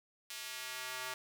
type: tone with high-pass filter sweep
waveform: square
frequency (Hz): 128.1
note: C3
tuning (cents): -36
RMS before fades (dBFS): -43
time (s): 0.3-1.14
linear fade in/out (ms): 2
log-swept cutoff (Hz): 2900 to 1100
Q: 0.8
effects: none